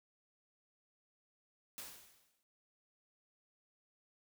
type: noise with exponential decay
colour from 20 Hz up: white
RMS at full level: -45 dBFS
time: 1.78-2.43 s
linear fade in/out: 0 ms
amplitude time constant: 140 ms
effects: none